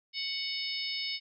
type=harmonic tone; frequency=740 Hz; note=F#5; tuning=in tune; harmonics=3 / 4 / 5 / 6 / 7; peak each=-39 / -40 / -39 / -40 / -37 dBFS; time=0.13-1.2 s; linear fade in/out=50 ms; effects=none